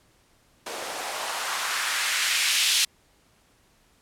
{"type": "noise with band-pass filter sweep", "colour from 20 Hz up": "blue", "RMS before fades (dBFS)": -26, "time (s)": [0.66, 2.85], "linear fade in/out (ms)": 5, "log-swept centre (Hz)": [480, 3400], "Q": 1.4, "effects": ["pink hiss -62 dBFS RMS until 4.01 s", "low-pass 12000 Hz 12 dB/octave"]}